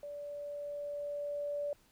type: tone with level ramp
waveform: sine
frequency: 580 Hz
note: D5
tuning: 22 cents flat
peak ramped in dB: -41 to -33 dBFS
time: 0.03-1.73 s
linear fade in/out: 2 ms
effects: pink hiss -67 dBFS RMS until 1.91 s